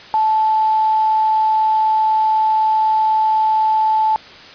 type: tone with quantisation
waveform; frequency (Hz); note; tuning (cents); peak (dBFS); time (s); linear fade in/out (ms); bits
sine; 872; A5; -16; -12; 0.14-4.16; 0; 6
effects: white hiss -38 dBFS RMS until 4.54 s + resampled to 11025 Hz